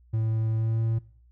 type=tone with pitch glide; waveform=triangle; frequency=111.1 to 112.85 Hz; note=A2 to A2; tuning=+17 to +44 cents; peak=-21 dBFS; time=0.13-0.99 s; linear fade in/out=10 ms; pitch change=+27 cents; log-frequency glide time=0.54-0.8 s; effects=noise-tail reverb RT60 0.5 s tail -21 dB re dry + added 60 Hz sine -54 dBFS peak until 1.31 s